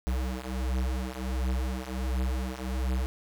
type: beating tone pair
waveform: square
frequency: 62.9 / 64.3 Hz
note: B1 / C2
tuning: +32 / -30 cents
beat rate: 1.4 Hz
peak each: -33 / -31 dBFS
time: 0.07-3.06 s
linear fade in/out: 0 ms
effects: none